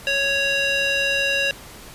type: tone with band-pass filter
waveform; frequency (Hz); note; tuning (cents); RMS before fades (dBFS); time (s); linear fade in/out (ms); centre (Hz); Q
square; 554.4; C#5; 0; -21; 0.07-1.51; 0; 2800; 1.9
effects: pink hiss -41 dBFS RMS until 1.94 s + resampled to 32000 Hz